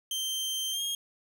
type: tone with pitch glide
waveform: sawtooth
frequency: 3136 to 3247 Hz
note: G7 to G#7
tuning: 0 to -40 cents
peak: -27 dBFS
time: 0.11-0.95 s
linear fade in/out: 2 ms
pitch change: +60 cents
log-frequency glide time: 0.71-0.82 s
effects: none